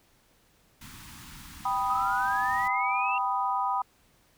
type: band-stop noise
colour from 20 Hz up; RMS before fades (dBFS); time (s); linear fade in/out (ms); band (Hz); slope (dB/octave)
pink; -46; 0.81-2.68; 5; 310 to 880; 48
type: chord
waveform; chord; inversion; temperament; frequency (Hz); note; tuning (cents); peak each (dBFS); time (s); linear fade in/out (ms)
sine; G augmented; none; equal; 784 / 987.8 / 1244.5; G5 / B5 / D#6; 0 / 0 / 0; -30 / -28 / -31; 1.65-3.82; 5
type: exponential sweep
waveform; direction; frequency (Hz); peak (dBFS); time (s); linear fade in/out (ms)
sine; up; 1241 to 2744; -30; 1.9-3.18; 2
effects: pink hiss -64 dBFS RMS until 4.37 s